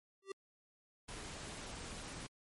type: tone with exponential growth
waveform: square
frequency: 390 Hz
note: G4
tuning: 9 cents flat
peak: -38 dBFS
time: 0.22-0.32 s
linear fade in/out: 5 ms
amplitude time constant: 20 ms
type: noise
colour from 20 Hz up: pink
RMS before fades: -47 dBFS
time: 1.08-2.27 s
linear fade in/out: 10 ms
effects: MP3 48 kbps